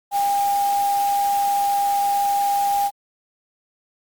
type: tone in noise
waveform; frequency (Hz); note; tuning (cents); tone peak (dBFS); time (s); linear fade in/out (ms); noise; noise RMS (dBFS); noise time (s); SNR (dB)
sine; 804; G5; +44; -17; 0.11-2.91; 50; white; -33; 0.11-2.91; +13
effects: Opus 48 kbps